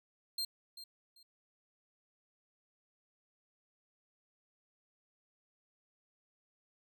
40% pulse tone with echo, 4186 Hz, C8, in tune, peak -33 dBFS, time 0.38-0.45 s, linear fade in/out 5 ms, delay 390 ms, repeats 2, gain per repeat -13 dB, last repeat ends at 1.23 s, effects none

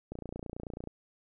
click train, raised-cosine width 2 ms, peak -26 dBFS, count 23, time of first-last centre 0.12-0.873 s, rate 29.2 Hz, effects none

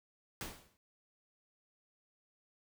pink noise with exponential decay, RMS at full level -39 dBFS, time 0.41-0.77 s, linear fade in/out 0 ms, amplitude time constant 78 ms, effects none

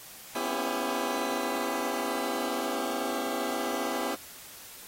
15% pulse chord, C# half-diminished seventh, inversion third, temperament just, 249.5 / 277.2 / 332.6 / 399.1 Hz, B3 / C#4 / E4 / G4, +18 / 0 / +16 / +31 cents, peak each -30 dBFS, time 0.35-4.15 s, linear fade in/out 5 ms, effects white hiss -47 dBFS RMS until 4.87 s + AAC 48 kbps

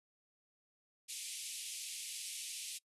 white band-pass noise, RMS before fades -45 dBFS, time 1.08-2.79 s, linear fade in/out 20 ms, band 2300 to 11000 Hz, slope 48 dB/octave, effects noise-tail reverb RT60 0.1 s tail -23 dB re dry + resampled to 32000 Hz

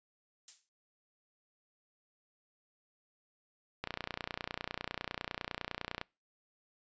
violet noise with exponential decay, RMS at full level -39 dBFS, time 0.48-0.69 s, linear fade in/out 1 ms, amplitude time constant 45 ms
click train, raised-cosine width 0.3 ms, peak -20 dBFS, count 66, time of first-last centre 3.84-6.014 s, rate 29.9 Hz
effects noise-tail reverb RT60 0.3 s tail -26 dB re dry + resampled to 16000 Hz

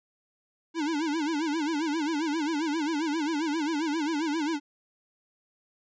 square tone with vibrato, 309.3 Hz, D#4, 10 cents flat, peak -27 dBFS, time 0.74-4.6 s, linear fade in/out 50 ms, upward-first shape sine, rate 7.5 Hz, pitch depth 140 cents each way, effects resampled to 16000 Hz

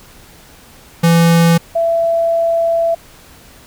square / sine tone pair in turn, 167.8 / 668.1 Hz, E3 / E5, +31 / +23 cents, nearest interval 2 octaves, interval 2392 cents, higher second, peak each -8 / -11 dBFS, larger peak first, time 1.03-1.58 / 1.75-2.95 s, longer second, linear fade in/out 10 ms, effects pink hiss -42 dBFS RMS until 3.66 s

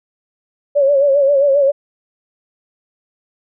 sine tone with vibrato, 560 Hz, C#5, 18 cents sharp, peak -9 dBFS, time 0.75-1.72 s, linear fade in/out 20 ms, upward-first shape sine, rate 7.5 Hz, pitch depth 69 cents each way, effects none

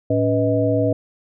sine tone cluster, 110.8 / 283.2 / 490.5 / 630 Hz, A2 / C#4 / B4 / D#5, +13 / +37 / -12 / +21 cents, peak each -21 dBFS, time 0.1-0.93 s, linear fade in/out 5 ms, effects none

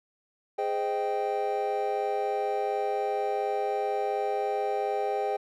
triangle chord, Ab major seventh, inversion none, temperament equal with one note detuned, 415.3 / 518.1 / 622.3 / 784 Hz, Ab4 / C5 / Eb5 / G5, 0 / -17 / 0 / 0 cents, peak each -29 / -32 / -33 / -28 dBFS, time 0.58-5.37 s, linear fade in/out 10 ms, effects none

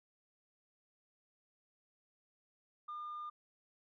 sine tone, 1208 Hz, D6, 48 cents sharp, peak -40 dBFS, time 2.88-3.3 s, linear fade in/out 10 ms, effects tanh soft clip ceiling -39 dBFS

